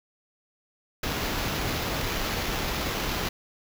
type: noise with sample-and-hold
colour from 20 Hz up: pink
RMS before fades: -29 dBFS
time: 1.03-3.29 s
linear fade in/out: 5 ms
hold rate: 8820 Hz
effects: none